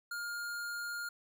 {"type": "tone", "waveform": "square", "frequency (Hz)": 1413, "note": "F6", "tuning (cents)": 20, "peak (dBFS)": -38, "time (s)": [0.11, 1.09], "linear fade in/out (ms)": 5, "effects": []}